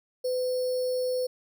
sine tone with sample-and-hold, 505 Hz, B4, 39 cents sharp, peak -25 dBFS, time 0.24-1.27 s, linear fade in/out 10 ms, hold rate 4900 Hz, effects none

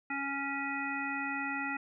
harmonic tone, 277.7 Hz, C#4, 3 cents sharp, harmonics 1 / 3 / 5 / 7 / 9, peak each -39 / -40 / -39 / -38 / -40 dBFS, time 0.1-1.77 s, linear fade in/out 5 ms, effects none

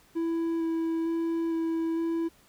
triangle tone with vibrato, 329.6 Hz, E4, in tune, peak -24 dBFS, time 0.15-2.29 s, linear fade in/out 20 ms, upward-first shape square, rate 1.1 Hz, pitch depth 9 cents each way, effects pink hiss -60 dBFS RMS until 2.48 s

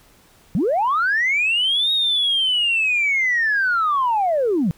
sine linear two-way sweep, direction up then down, 146.83 to 3777 to 146.83 Hz, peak -15 dBFS, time 0.55-4.71 s, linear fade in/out 0 ms, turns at 1.92 s, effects tanh soft clip ceiling -12 dBFS + pink hiss -53 dBFS RMS until 4.77 s

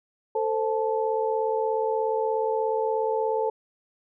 sine tone cluster, 444.2 / 521 / 872 Hz, A4 / C5 / A5, +16 / -7 / -16 cents, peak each -25 / -29 / -28 dBFS, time 0.35-3.5 s, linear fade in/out 5 ms, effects none

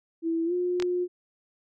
sine tone with pitch glide, 329.6 to 357.4 Hz, E4 to F4, 0 to +40 cents, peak -24 dBFS, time 0.22-1.08 s, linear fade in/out 50 ms, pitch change +140 cents, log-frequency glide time 0.45-0.53 s
clicks, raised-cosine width 0.2 ms, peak -15 dBFS, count 2, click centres 0.8 / 0.824 s
effects none

